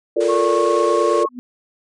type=chord; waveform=sine; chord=Bb major seventh; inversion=second; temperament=just; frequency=349.6 / 437 / 466.2 / 582.7 Hz; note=F4 / A4 / Bb4 / D5; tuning=+2 / -12 / 0 / -14 cents; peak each=-20 dBFS; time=0.16-1.26 s; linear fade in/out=10 ms
type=band-pass noise; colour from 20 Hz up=pink; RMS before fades=-35 dBFS; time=0.2-1.24 s; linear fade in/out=10 ms; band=650 to 9700 Hz; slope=96 dB/octave
type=tone; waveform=sine; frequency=1095 Hz; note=C#6; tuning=22 cents flat; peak=-20 dBFS; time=0.28-1.29 s; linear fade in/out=20 ms
type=tone with exponential growth; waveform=sine; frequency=246.9 Hz; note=B3; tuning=in tune; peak=-24 dBFS; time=1.27-1.39 s; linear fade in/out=0 ms; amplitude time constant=25 ms
effects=none